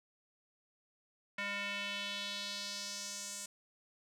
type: tone with band-pass filter sweep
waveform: square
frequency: 201.8 Hz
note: G#3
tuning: 49 cents flat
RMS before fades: -41 dBFS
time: 1.38-3.46 s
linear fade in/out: 5 ms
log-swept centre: 2100 to 7700 Hz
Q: 2.4
effects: none